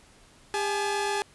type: tone pair together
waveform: sawtooth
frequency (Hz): 402.7 / 853.3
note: G4 / G#5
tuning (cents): +47 / +47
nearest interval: octave + minor second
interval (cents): 1300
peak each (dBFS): -25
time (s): 0.54-1.22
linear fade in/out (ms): 0
effects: pink hiss -56 dBFS RMS until 1.34 s + resampled to 24000 Hz